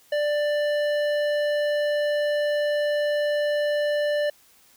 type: tone with hard clipping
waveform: sine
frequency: 590 Hz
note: D5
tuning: 8 cents sharp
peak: -23 dBFS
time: 0.12-4.3 s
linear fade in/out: 5 ms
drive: 12 dB
effects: white hiss -57 dBFS RMS until 4.76 s